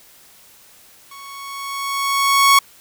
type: tone with level ramp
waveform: sawtooth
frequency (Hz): 1108.7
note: C#6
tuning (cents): 0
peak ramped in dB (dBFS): -33 to -4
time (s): 1.11-2.59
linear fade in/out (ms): 5
effects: white hiss -48 dBFS RMS until 2.8 s